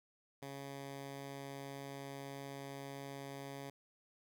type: tone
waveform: 10% pulse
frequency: 138.59 Hz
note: C#3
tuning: in tune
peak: -37 dBFS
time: 0.42-3.7 s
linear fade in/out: 5 ms
effects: none